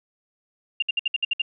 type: tone bursts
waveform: sine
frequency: 2794 Hz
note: F7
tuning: in tune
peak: -19 dBFS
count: 8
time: 0.8-1.419 s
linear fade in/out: 5 ms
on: 24 ms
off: 61 ms
effects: none